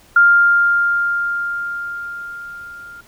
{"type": "tone with level ramp", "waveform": "sine", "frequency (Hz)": 1400, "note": "F6", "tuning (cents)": 4, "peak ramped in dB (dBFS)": [-6, -34], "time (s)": [0.16, 3.01], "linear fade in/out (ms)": 5, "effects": ["pink hiss -49 dBFS RMS until 3.07 s"]}